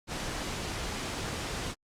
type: noise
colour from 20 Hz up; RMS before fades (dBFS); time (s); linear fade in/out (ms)
pink; -35; 0.07-1.75; 50
effects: low-pass 8000 Hz 12 dB/octave + Opus 48 kbps